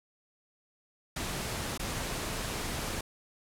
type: noise with dropouts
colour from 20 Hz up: pink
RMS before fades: -35 dBFS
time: 1.16-3.01 s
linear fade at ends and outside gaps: 5 ms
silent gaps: 1.777-1.794 s
effects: low-pass 12000 Hz 12 dB/octave